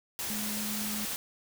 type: tone in noise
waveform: sine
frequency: 211.5 Hz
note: G#3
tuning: 32 cents sharp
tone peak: -36 dBFS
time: 0.3-1.05 s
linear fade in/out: 0 ms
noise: white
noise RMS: -35 dBFS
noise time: 0.19-1.16 s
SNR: -4 dB
effects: none